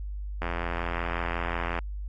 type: click train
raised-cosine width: 0.5 ms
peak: -15 dBFS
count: 118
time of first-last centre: 0.42-1.788 s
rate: 85.5 Hz
effects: added 50 Hz sine -32 dBFS peak until 2.08 s + AAC 48 kbps